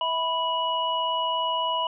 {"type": "tone cluster", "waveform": "sine", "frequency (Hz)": [651, 988, 2926], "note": ["E5", "B5", "F#7"], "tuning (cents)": [-22, 0, -20], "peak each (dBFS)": [-31, -25, -29], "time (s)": [0.01, 1.87], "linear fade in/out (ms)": 2, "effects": []}